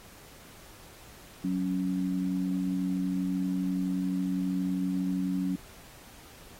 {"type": "tone pair together", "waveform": "sine", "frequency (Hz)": [185, 277.2], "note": ["F#3", "C#4"], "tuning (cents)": [0, 0], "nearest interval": "perfect fifth", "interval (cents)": 700, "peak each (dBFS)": [-29, -30], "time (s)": [1.44, 5.56], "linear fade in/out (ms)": 5, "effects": ["pink hiss -52 dBFS RMS until 6.59 s", "AAC 48 kbps"]}